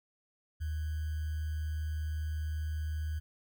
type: tone with sample-and-hold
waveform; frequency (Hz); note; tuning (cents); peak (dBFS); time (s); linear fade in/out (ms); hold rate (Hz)
sine; 77.4; D#2; -9; -32; 0.6-3.2; 20; 1575
effects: none